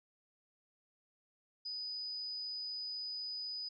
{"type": "tone", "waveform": "sine", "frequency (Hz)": 4978, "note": "D#8", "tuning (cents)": 0, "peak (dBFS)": -39, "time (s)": [1.65, 3.69], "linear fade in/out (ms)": 10, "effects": []}